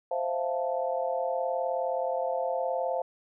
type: chord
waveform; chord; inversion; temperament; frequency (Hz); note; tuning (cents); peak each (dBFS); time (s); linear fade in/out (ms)
sine; F major seventh; second; equal; 523.3 / 659.3 / 698.5 / 880; C5 / E5 / F5 / A5; 0 / 0 / 0 / 0; -30 / -34 / -32 / -36; 0.11-3.02; 5
effects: none